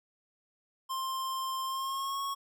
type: tone with pitch glide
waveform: square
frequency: 1053 to 1102.2 Hz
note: C6 to C#6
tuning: +11 to -10 cents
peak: -33 dBFS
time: 0.89-2.35 s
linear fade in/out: 20 ms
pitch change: +79 cents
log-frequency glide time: 1.64-2.21 s
effects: none